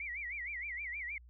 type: tone with vibrato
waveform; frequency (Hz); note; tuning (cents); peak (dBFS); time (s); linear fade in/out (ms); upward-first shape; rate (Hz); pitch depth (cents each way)
sine; 2130; C7; +30; -38; 0-1.18; 2; sine; 6.4; 200
effects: added 60 Hz sine -54 dBFS peak until 1.29 s